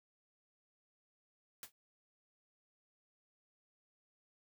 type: noise with exponential decay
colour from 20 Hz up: white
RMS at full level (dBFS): -43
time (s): 1.63-1.72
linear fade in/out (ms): 1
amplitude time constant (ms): 19
effects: none